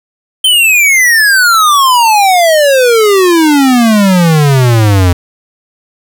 square exponential sweep, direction down, 3136 to 86.1 Hz, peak -5 dBFS, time 0.44-5.13 s, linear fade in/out 5 ms, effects none

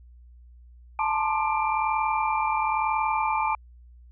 sine tone cluster, 871 / 912 / 1049 / 1198 / 2369 Hz, A5 / A#5 / C6 / D6 / D7, -18 / -38 / +4 / +34 / +14 cents, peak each -25 / -32 / -30 / -30 / -32 dBFS, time 0.99-3.55 s, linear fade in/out 2 ms, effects added 60 Hz sine -47 dBFS peak until 4.11 s

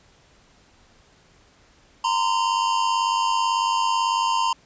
square tone pair together, 928 / 1026.1 Hz, A#5 / C6, -8 / -34 cents, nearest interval major second, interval 174 cents, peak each -23 dBFS, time 2.04-4.53 s, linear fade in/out 5 ms, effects pink hiss -56 dBFS RMS until 4.65 s + resampled to 16000 Hz

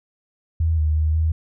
sine tone with pitch steps, 81.1 / 77.1 / 77.8 / 79.8 Hz, E2 / D#2 / D#2 / D#2, -28 / -15 / 0 / +44 cents, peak -16 dBFS, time 0.6-1.32 s, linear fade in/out 5 ms, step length 180 ms, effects none

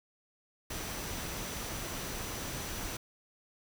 sine tone in noise, 5920 Hz, F#8, in tune, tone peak -49 dBFS, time 0.7-2.97 s, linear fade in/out 5 ms, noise pink, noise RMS -39 dBFS, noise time 0.7-2.97 s, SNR -13 dB, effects none

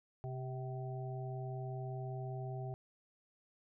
harmonic tone with a mistuned harmonic, 130 Hz, C3, 11 cents flat, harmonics 1 / 3 / 5 / 6, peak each -40 / -48 / -50 / -50 dBFS, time 0.24-2.74 s, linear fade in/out 0 ms, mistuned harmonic 6, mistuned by -34 cents, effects none

